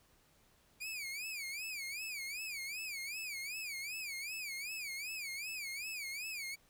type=tone with vibrato; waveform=sawtooth; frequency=2361 Hz; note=D7; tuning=9 cents sharp; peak=-37 dBFS; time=0.8-6.56 s; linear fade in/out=20 ms; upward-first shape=sine; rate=2.6 Hz; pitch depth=180 cents each way; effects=pink hiss -69 dBFS RMS until 6.69 s